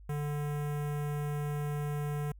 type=tone with notch filter; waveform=square; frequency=146.83 Hz; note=D3; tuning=in tune; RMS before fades=-34 dBFS; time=0.09-2.32 s; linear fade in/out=5 ms; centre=4400 Hz; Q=0.58; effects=added 50 Hz sine -49 dBFS peak until 2.39 s